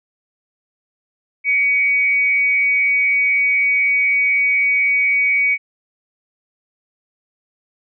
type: tone with amplitude modulation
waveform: sine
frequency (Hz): 2252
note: C#7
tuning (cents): +27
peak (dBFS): -11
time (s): 1.44-5.58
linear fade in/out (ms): 50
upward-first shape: sine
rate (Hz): 222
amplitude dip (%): 40
effects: none